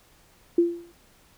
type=tone with exponential decay; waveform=sine; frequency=342.8 Hz; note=F4; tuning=32 cents flat; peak=-13 dBFS; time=0.58-0.92 s; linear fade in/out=5 ms; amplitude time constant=72 ms; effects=pink hiss -58 dBFS RMS until 1.37 s